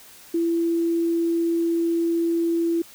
sine tone, 335.5 Hz, E4, 31 cents sharp, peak -19 dBFS, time 0.34-2.82 s, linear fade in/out 5 ms, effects white hiss -47 dBFS RMS until 2.94 s

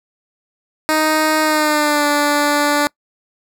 10% pulse tone with pitch glide, 311.1 to 291.9 Hz, D#4 to D4, 0 to -10 cents, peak -5 dBFS, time 0.89-2.87 s, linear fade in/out 0 ms, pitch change -110 cents, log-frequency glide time 1.42-2.06 s, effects noise-tail reverb RT60 0.1 s tail -25 dB re dry

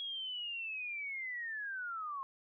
sine linear sweep, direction down, 3322 to 1061 Hz, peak -38 dBFS, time 0-2.23 s, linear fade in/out 0 ms, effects none

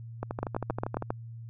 two click trains, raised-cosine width 1 ms, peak -15 / -18 dBFS, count 6 / 11, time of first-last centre 0.43-1.105 / 0.23-1.024 s, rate 7.41 / 12.6 Hz, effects added 115 Hz sine -40 dBFS peak until 1.49 s

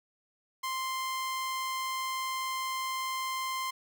sawtooth tone, 1046.5 Hz, C6, in tune, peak -28 dBFS, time 0.63-3.71 s, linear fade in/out 10 ms, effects none

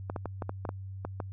clicks, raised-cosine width 1 ms, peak -20 dBFS, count 9, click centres 0.099 / 0.162 / 0.257 / 0.422 / 0.494 / 0.652 / 0.691 / 1.05 / 1.202 s, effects added 96 Hz sine -38 dBFS peak until 1.32 s

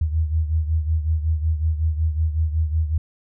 sine beating tone pair, 78.2 / 83.6 Hz, D#2 / E2, +9 / +25 cents, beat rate 5.4 Hz, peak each -19 / -25 dBFS, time 0.01-2.98 s, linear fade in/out 5 ms, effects none

